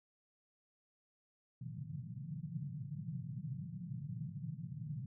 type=band-pass noise; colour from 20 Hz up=pink; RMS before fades=-44 dBFS; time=1.61-5.06 s; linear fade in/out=5 ms; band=120 to 170 Hz; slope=48 dB/octave; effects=none